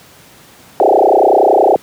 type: tone with frequency modulation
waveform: sine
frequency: 587.3 Hz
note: D5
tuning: in tune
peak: -6 dBFS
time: 0.8-1.76 s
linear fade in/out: 0 ms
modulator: 30.7 Hz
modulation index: 7.5
effects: pink hiss -42 dBFS RMS until 1.82 s + high-pass 100 Hz 12 dB/octave